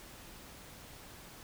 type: silence
effects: pink hiss -52 dBFS RMS until 1.43 s